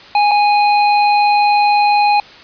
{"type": "tone with dropouts", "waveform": "square", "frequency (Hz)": 827, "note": "G#5", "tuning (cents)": -8, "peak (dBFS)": -10, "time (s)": [0.15, 2.2], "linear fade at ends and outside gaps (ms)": 2, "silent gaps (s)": [0.312, 0.315], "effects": ["white hiss -38 dBFS RMS until 2.43 s", "resampled to 11025 Hz"]}